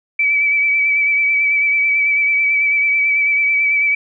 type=tone with vibrato; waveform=sine; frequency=2300 Hz; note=D7; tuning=37 cents flat; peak=-12 dBFS; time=0.19-3.95 s; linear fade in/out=5 ms; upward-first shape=sine; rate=9.1 Hz; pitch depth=27 cents each way; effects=none